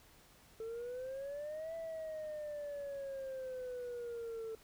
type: exponential two-way sweep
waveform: sine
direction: up then down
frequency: 442.6 to 662 to 442.6 Hz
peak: -38 dBFS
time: 0.6-4.55 s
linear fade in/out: 2 ms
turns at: 1.75 s
effects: tanh soft clip ceiling -39 dBFS + pink hiss -63 dBFS RMS until 4.63 s